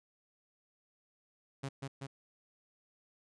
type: tone with echo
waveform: sawtooth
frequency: 136.6 Hz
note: C#3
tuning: 25 cents flat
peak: -33 dBFS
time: 1.63-1.69 s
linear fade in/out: 10 ms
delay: 190 ms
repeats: 2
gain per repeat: -2 dB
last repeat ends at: 2.07 s
effects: resampled to 22050 Hz